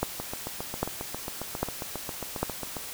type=two click trains; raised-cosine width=1 ms; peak=-11 / -19 dBFS; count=4 / 20; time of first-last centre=0.03-2.43 / 0.2-2.768 s; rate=1.25 / 7.4 Hz; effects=white hiss -39 dBFS RMS until 2.93 s